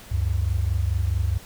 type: tone pair together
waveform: sine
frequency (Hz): 70.79 / 95.4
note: C#2 / G2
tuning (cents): +37 / -47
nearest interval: perfect fourth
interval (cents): 516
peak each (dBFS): -23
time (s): 0.11-1.38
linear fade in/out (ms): 10
effects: pink hiss -45 dBFS RMS until 1.45 s